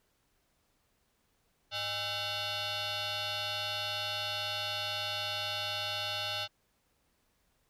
sine tone with frequency modulation, 101.9 Hz, G#2, 32 cents flat, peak -30 dBFS, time 1.71-6.48 s, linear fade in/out 50 ms, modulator 716 Hz, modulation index 6, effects tanh soft clip ceiling -32 dBFS + pink hiss -74 dBFS RMS until 7.69 s

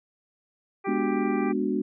harmonic tone, 393.6 Hz, G4, 7 cents sharp, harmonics 1 / 2 / 3 / 4 / 5 / 6, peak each -33 / -34 / -36 / -43 / -41 / -40 dBFS, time 0.84-1.53 s, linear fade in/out 20 ms
sine chord, G# half-diminished seventh, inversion none, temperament equal, 207.7 / 246.9 / 293.7 / 370 Hz, G#3 / B3 / D4 / F#4, 0 / 0 / 0 / 0 cents, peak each -29 dBFS, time 0.87-1.82 s, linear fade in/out 10 ms
effects none

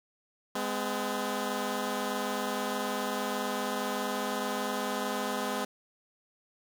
10% pulse tone pair together, 207.7 / 254.2 Hz, G#3 / C4, 0 / -50 cents, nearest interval minor third, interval 350 cents, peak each -25 dBFS, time 0.55-5.65 s, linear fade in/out 5 ms, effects 9-bit

